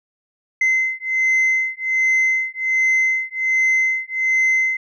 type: beating tone pair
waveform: sine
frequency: 2060 / 2061.3 Hz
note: C7 / C7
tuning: -28 / -26 cents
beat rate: 1.3 Hz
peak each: -17 dBFS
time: 0.61-4.77 s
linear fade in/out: 5 ms
effects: tanh soft clip ceiling -12 dBFS